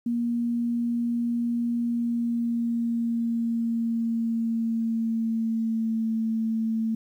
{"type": "tone with pitch glide", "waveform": "sine", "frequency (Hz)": [236.5, 223.5], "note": ["A#3", "A3"], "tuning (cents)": [25, 27], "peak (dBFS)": -23, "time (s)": [0.06, 6.95], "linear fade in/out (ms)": 5, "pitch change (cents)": -98, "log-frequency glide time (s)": [1.79, 6.12], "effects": ["10-bit"]}